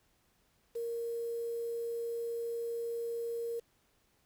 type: tone with quantisation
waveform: sine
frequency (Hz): 466.2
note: A#4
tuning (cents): 0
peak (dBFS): -34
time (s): 0.75-3.6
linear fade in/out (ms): 10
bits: 9
effects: pink hiss -72 dBFS RMS until 4.25 s